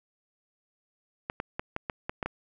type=clicks; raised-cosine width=0.5 ms; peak=-16 dBFS; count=8; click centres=1.299 / 1.401 / 1.595 / 1.764 / 1.898 / 2.095 / 2.228 / 2.26 s; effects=none